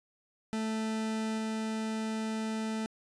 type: tone pair in turn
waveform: 40% pulse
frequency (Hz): 220 / 220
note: A3 / A3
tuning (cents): 0 / 0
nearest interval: unison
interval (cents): 0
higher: neither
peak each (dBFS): -30 / -31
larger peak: first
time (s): 0.53-1.38 / 1.38-2.86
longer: second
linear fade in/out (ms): 0
effects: resampled to 22050 Hz